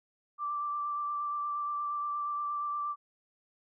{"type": "tone with vibrato", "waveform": "sine", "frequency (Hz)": 1173, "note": "D6", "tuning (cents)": -2, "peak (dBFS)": -31, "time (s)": [0.38, 2.96], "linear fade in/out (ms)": 50, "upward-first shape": "sine", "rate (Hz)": 8.5, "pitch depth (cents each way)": 14, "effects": []}